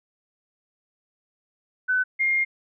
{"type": "tone pair in turn", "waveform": "sine", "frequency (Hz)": [1507, 2124], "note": ["F#6", "C7"], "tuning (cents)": [31, 25], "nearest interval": "tritone", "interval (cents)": 594, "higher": "second", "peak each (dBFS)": -19, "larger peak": "neither", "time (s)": [[1.88, 2.04], [2.19, 2.45]], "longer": "second", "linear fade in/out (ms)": 20, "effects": []}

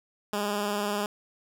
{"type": "tone with vibrato", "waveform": "10% pulse", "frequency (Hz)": 205.9, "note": "G#3", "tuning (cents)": -15, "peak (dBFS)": -19, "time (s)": [0.33, 1.06], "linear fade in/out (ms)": 2, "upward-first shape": "square", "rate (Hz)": 20, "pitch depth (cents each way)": 30, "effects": []}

